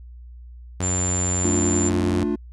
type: tone with pitch glide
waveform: sawtooth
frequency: 91.2 to 90.57 Hz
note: F#2 to F#2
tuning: -24 to -36 cents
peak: -19 dBFS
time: 0.8-2.24 s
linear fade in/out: 5 ms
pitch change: -12 cents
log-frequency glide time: 0.91-1 s
type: tone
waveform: sine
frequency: 7210 Hz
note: A8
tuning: 41 cents sharp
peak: -23 dBFS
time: 0.82-1.9 s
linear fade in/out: 20 ms
type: chord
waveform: triangle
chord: D minor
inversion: second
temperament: just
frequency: 220.2 / 293.7 / 352.4 Hz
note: A3 / D4 / F4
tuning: +2 / 0 / +16 cents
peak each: -23 dBFS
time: 1.44-2.36 s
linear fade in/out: 10 ms
effects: added 60 Hz sine -38 dBFS peak until 2.52 s + resampled to 24000 Hz